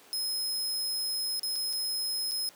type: tone with dropouts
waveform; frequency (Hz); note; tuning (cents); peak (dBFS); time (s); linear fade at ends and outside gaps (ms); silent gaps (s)
sawtooth; 5130; E8; -48; -27; 0.13-2.49; 0; 1.395-1.432 / 1.557-1.561 / 1.729-1.733 / 2.312-2.318
effects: pink hiss -55 dBFS RMS until 2.55 s + high-pass 300 Hz 12 dB/octave